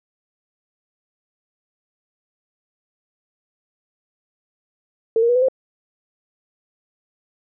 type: tone with pitch steps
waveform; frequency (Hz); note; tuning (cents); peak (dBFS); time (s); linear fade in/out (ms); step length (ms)
sine; 450.4 / 467.9 / 486.1 / 505 / 524.6; A4 / A#4 / B4 / B4 / C5; +40 / +6 / -28 / +39 / +4; -13; 5.16-5.485; 2; 65
effects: none